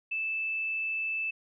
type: tone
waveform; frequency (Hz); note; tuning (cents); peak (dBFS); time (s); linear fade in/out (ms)
sine; 2633; E7; -3; -29; 0.11-1.31; 10
effects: none